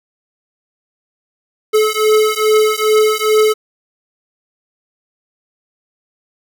square beating tone pair, 429.7 / 432.1 Hz, A4 / A4, -41 / -31 cents, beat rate 2.4 Hz, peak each -14 dBFS, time 1.73-3.54 s, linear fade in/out 20 ms, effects none

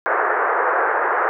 white band-pass noise, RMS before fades -19 dBFS, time 0.06-1.29 s, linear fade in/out 0 ms, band 380 to 1700 Hz, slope 48 dB/octave, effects none

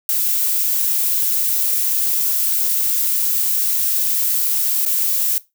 violet noise with dropouts, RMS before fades -18 dBFS, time 0.09-5.38 s, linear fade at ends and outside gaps 1 ms, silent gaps 4.852-4.861 s, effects noise-tail reverb RT60 0.2 s tail -18 dB re dry

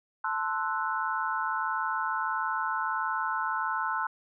sine chord, F# half-diminished seventh, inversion first, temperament equal, 880 / 1046.5 / 1318.5 / 1480 Hz, A5 / C6 / E6 / F#6, 0 / 0 / 0 / 0 cents, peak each -33 dBFS, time 0.24-4.07 s, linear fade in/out 5 ms, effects none

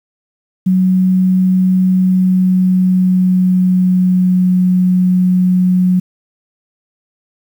sine tone with pitch glide, 185.6 to 182.62 Hz, F#3 to F#3, +6 to -22 cents, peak -8 dBFS, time 0.66-6 s, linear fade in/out 10 ms, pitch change -28 cents, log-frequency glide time 1.9-4.6 s, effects 7-bit

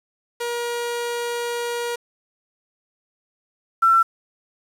sawtooth / sine tone pair in turn, 475.9 / 1346 Hz, A#4 / E6, +36 / +36 cents, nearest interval octave + tritone, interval 1800 cents, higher second, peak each -20 / -12 dBFS, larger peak second, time 0.4-1.96 / 3.82-4.03 s, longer first, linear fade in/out 10 ms, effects resampled to 32000 Hz + 7-bit

